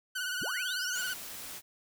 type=tone with vibrato; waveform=sawtooth; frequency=1480 Hz; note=F#6; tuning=in tune; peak=-29 dBFS; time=0.15-1.14 s; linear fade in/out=10 ms; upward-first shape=sine; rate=18 Hz; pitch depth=57 cents each way
type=linear sweep; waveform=sine; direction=up; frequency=33.45 to 7500 Hz; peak=-37 dBFS; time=0.41-1.02 s; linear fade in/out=10 ms
type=noise; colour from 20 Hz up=white; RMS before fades=-43 dBFS; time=0.92-1.62 s; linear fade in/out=50 ms
effects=none